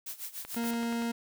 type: noise with tremolo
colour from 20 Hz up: blue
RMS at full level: -38 dBFS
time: 0.06-0.71 s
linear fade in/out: 5 ms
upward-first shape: sine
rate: 6.8 Hz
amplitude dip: 85%
type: click train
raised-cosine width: 0.3 ms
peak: -26 dBFS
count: 7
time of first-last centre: 0.45-1.021 s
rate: 10.5 Hz
type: tone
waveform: 40% pulse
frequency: 233.1 Hz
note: A#3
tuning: in tune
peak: -29 dBFS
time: 0.56-1.12 s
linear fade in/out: 10 ms
effects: none